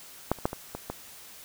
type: clicks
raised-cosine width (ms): 1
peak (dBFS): -9 / -30 / -10 / -20 / -20 / -18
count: 6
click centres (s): 0.316 / 0.387 / 0.455 / 0.531 / 0.75 / 0.9
effects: white hiss -48 dBFS RMS until 1.44 s